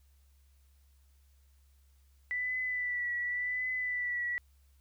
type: tone with vibrato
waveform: sine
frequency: 1975.5 Hz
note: B6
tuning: in tune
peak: -31 dBFS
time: 2.31-4.38 s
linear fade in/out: 0 ms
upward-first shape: triangle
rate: 0.9 Hz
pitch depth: 39 cents each way
effects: added 68 Hz sine -61 dBFS peak until 4.8 s + white hiss -74 dBFS RMS until 4.8 s

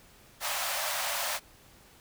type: high-pass noise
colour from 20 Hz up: pink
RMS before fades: -32 dBFS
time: 0.4-1.4 s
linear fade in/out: 50 ms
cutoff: 560 Hz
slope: 96 dB/octave
effects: pink hiss -57 dBFS RMS until 2 s

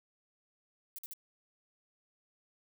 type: noise bursts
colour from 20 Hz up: violet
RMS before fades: -44 dBFS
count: 3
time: 0.96-1.135 s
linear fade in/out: 0 ms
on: 25 ms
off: 50 ms
effects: none

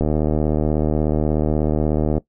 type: click train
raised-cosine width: 2 ms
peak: -6 dBFS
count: 167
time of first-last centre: 0.01-2.18 s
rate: 76.5 Hz
effects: noise-tail reverb RT60 0.1 s tail -18 dB re dry

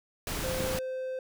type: noise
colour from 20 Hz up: pink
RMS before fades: -34 dBFS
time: 0.27-0.79 s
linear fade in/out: 2 ms
type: click train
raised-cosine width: 5 ms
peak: -28 dBFS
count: 13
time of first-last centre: 0.32-0.749 s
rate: 28 Hz
type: tone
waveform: triangle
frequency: 518 Hz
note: C5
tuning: 17 cents flat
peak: -30 dBFS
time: 0.44-1.19 s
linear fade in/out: 2 ms
effects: none

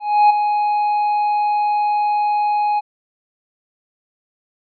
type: tone with ADSR envelope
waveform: triangle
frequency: 834 Hz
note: G#5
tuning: 7 cents sharp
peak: -5 dBFS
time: 0-2.81 s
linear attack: 300 ms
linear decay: 10 ms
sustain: -8 dB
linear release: 26 ms
effects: resampled to 11025 Hz

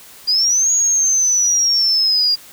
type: linear two-way sweep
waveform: sine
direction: up then down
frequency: 4786 to 6710 to 4786 Hz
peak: -12 dBFS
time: 0.27-2.36 s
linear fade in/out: 20 ms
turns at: 0.72 s
effects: white hiss -41 dBFS RMS until 2.52 s

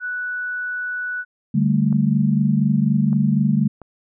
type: tone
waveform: sine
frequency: 1480 Hz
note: F#6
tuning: in tune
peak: -23 dBFS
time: 0-1.25 s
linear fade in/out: 50 ms
type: chord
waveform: sine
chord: D suspended fourth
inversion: none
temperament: equal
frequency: 146.83 / 196 / 220 Hz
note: D3 / G3 / A3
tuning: 0 / 0 / 0 cents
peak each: -19 dBFS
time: 1.54-3.68 s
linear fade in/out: 10 ms
type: clicks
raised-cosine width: 1 ms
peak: -25 dBFS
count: 3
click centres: 1.927 / 3.13 / 3.817 s
effects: none

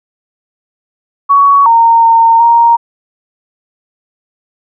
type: tone with pitch steps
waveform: sine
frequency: 1122 / 921 / 915 / 933 Hz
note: C#6 / A#5 / A#5 / A#5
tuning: +21 / -21 / -32 / +1 cents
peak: -3 dBFS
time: 1.29-2.77 s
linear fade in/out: 20 ms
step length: 370 ms
effects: none

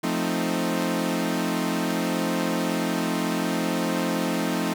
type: chord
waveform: sawtooth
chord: F dominant seventh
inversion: none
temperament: equal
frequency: 174.61 / 220 / 261.6 / 311.1 Hz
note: F3 / A3 / C4 / Eb4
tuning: 0 / 0 / 0 / 0 cents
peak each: -25 dBFS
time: 0.03-4.74 s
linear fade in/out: 10 ms
effects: none

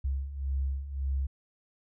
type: beating tone pair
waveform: sine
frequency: 66.6 / 68.4 Hz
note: C2 / C#2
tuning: +31 / -23 cents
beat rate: 1.8 Hz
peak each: -35 / -30 dBFS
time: 0.04-1.27 s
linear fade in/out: 10 ms
effects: none

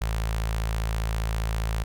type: tone with notch filter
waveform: sawtooth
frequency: 55 Hz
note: A1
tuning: in tune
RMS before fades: -27 dBFS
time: 0.01-1.84 s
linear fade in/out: 10 ms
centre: 290 Hz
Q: 0.58
effects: none

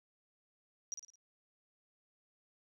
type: tone with echo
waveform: sine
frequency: 5760 Hz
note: F#8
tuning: 47 cents flat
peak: -36 dBFS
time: 0.92-0.94 s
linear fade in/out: 0 ms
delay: 54 ms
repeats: 4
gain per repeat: -7 dB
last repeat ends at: 1.156 s
effects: none

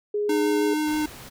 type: tone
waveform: sine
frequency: 415.3 Hz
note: G#4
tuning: in tune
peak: -22 dBFS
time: 0.14-0.74 s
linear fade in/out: 5 ms
type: tone with vibrato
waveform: square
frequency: 304.8 Hz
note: D#4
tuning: 36 cents flat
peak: -23 dBFS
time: 0.29-1.06 s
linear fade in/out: 5 ms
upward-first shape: sine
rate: 6.3 Hz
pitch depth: 8 cents each way
type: noise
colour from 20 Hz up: pink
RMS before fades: -42 dBFS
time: 0.86-1.3 s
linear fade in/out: 20 ms
effects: none

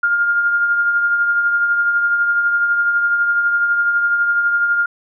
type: tone with tremolo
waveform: sine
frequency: 1409 Hz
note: F6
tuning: 15 cents sharp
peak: -11 dBFS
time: 0.03-4.86 s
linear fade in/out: 5 ms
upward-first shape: triangle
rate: 12 Hz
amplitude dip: 45%
effects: none

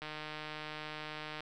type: click train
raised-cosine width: 0.3 ms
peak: -26 dBFS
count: 213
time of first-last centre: 0.02-1.406 s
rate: 153 Hz
effects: none

